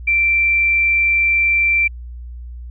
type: tone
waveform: sine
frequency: 2349 Hz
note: D7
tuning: in tune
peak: -12 dBFS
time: 0.07-1.88 s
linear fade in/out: 10 ms
effects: added 60 Hz sine -29 dBFS peak until 2.7 s